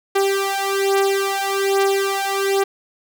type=beating tone pair; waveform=sawtooth; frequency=392 / 393.2 Hz; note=G4 / G4; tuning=0 / +5 cents; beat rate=1.2 Hz; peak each=-16 dBFS; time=0.15-2.64 s; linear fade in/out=10 ms; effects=none